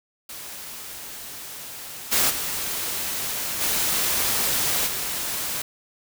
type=noise with level steps; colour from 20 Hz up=white; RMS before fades=-37 / -20 / -28 / -23 / -28 dBFS; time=0.29-5.62 s; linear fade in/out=5 ms; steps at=2.11 / 2.29 / 3.6 / 4.86 s; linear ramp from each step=20 ms; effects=none